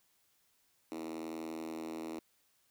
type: tone with high-pass filter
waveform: 5% pulse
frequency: 80.8 Hz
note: E2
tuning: 34 cents flat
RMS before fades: -42 dBFS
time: 0.92-2.19 s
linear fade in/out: 0 ms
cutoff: 290 Hz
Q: 8.4
effects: white hiss -73 dBFS RMS until 2.7 s